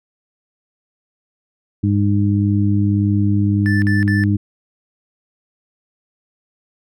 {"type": "harmonic tone", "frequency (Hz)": 101.7, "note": "G#2", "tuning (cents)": -36, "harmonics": [1, 2, 3], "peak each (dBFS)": [-15, -18, -20], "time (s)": [1.83, 4.37], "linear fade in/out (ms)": 10}
{"type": "tone bursts", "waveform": "triangle", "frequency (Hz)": 1760, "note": "A6", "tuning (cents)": 0, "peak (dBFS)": -19, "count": 3, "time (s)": [3.66, 4.238], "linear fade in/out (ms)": 0, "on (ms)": 160, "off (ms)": 49}
{"effects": []}